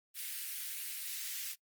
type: high-pass noise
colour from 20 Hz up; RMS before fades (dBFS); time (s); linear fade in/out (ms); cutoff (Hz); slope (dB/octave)
white; -41; 0.14-1.56; 50; 1800; 24
effects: noise-tail reverb RT60 0.1 s tail -21 dB re dry + Opus 32 kbps